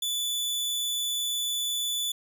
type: tone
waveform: sawtooth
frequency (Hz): 3474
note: A7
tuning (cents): -23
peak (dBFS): -24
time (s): 0.02-2.12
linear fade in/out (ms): 5
effects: none

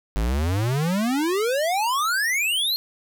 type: exponential sweep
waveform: square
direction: up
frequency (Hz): 49.99 to 4304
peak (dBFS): -21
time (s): 0.16-2.76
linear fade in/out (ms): 0
effects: none

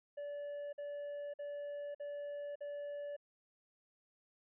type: tone bursts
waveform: triangle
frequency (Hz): 578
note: D5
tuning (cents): -28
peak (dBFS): -39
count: 5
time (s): 0.17-3.166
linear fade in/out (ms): 10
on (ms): 560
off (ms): 49
effects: resampled to 8000 Hz

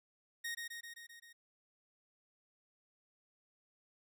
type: tone with echo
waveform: sawtooth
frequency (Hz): 1864.7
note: A#6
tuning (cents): 0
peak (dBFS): -35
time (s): 0.44-0.55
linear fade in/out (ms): 10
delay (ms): 130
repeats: 6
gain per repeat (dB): -3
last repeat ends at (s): 1.33
effects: none

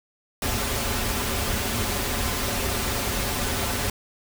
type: noise with comb filter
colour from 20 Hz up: pink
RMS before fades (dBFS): -26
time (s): 0.42-3.9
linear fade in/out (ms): 2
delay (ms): 6.3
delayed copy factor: -0.6
effects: none

